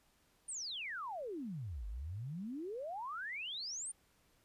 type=exponential two-way sweep; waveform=sine; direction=down then up; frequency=9410 to 48.11 to 9410 Hz; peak=-40 dBFS; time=0.48-3.92 s; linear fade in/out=10 ms; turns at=1.87 s; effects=pink hiss -72 dBFS RMS until 4.44 s + resampled to 32000 Hz